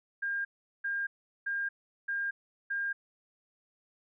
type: tone bursts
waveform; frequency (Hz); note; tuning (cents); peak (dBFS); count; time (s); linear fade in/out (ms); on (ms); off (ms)
sine; 1608; G6; +44; -30; 5; 0.22-2.93; 10; 230; 390
effects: none